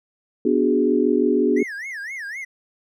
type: chord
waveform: sine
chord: G# half-diminished seventh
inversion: first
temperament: equal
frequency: 246.9 / 293.7 / 370 / 415.3 Hz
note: B3 / D4 / F#4 / G#4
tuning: 0 / 0 / 0 / 0 cents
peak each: -21 dBFS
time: 0.45-1.63 s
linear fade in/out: 5 ms
type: tone with vibrato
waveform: triangle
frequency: 1872 Hz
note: A#6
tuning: 7 cents sharp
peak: -27 dBFS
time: 1.56-2.45 s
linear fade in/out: 10 ms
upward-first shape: sine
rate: 3.9 Hz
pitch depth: 270 cents each way
effects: none